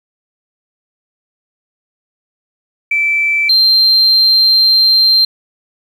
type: tone pair in turn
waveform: sine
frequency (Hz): 2325 / 4155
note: D7 / C8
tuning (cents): -18 / -13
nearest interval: minor seventh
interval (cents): 1005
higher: second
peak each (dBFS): -10 / -5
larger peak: second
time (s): 2.91-3.49 / 3.49-5.25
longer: second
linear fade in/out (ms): 5
effects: tanh soft clip ceiling -3 dBFS + 7-bit